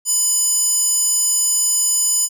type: tone with high-pass filter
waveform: square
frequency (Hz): 998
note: B5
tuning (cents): +18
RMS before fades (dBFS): -17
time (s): 0.05-2.29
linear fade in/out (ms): 50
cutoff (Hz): 7500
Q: 4.4
effects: none